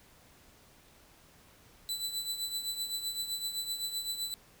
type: tone with tremolo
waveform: sawtooth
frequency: 3990 Hz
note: B7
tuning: 17 cents sharp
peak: -28 dBFS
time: 1.89-4.34 s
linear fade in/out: 0 ms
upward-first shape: triangle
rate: 7.8 Hz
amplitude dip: 70%
effects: pink hiss -60 dBFS RMS until 4.6 s